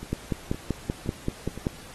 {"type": "two click trains", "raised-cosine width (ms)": 3, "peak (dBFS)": [-12, -23], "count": [9, 4], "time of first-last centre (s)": [[0.13, 1.668], [0.03, 1.576]], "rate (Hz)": [5.2, 1.94], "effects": ["pink hiss -46 dBFS RMS until 1.94 s", "AAC 32 kbps"]}